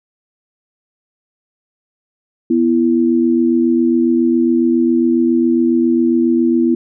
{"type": "tone pair together", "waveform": "sine", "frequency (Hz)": [246.9, 334.2], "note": ["B3", "E4"], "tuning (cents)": [0, 24], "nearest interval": "perfect fourth", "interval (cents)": 524, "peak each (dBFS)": -13, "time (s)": [2.5, 6.75], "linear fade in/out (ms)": 5, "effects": []}